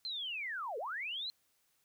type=linear two-way sweep; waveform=sine; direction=down then up; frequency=4186 to 415.3 to 4186 Hz; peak=-37 dBFS; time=0.05-1.3 s; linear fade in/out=0 ms; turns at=0.78 s; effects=white hiss -75 dBFS RMS until 1.84 s